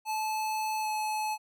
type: tone with pitch glide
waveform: square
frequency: 867 to 859 Hz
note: A5 to A5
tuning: -26 to -42 cents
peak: -30 dBFS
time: 0.05-1.38 s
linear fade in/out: 50 ms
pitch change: -16 cents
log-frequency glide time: 0.81-0.87 s
effects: none